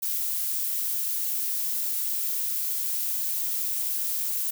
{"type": "noise", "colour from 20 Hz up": "violet", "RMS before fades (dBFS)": -28, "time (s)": [0.02, 4.51], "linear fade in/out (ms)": 10, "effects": []}